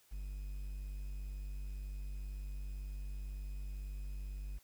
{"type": "tone with quantisation", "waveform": "triangle", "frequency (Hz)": 49, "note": "G1", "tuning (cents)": 0, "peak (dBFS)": -38, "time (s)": [0.11, 4.59], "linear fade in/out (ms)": 20, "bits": 11, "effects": ["white hiss -68 dBFS RMS until 4.63 s"]}